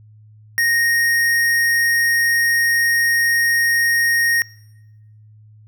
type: tone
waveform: square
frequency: 1862 Hz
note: A#6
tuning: 2 cents flat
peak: -15 dBFS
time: 0.58-4.42 s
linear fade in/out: 0 ms
effects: noise-tail reverb RT60 1.0 s tail -24 dB re dry + added 107 Hz sine -43 dBFS peak until 5.67 s